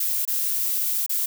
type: noise with dropouts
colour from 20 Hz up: violet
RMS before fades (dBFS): -24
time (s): 0-1.26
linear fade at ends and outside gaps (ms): 5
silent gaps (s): 0.252-0.276 / 1.063-1.094
effects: none